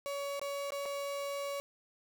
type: tone with dropouts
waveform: 35% pulse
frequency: 563 Hz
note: C#5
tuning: 27 cents sharp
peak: -34 dBFS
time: 0.06-1.6 s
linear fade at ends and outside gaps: 0 ms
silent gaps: 0.395-0.415 / 0.705-0.721 / 0.855-0.859 s
effects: none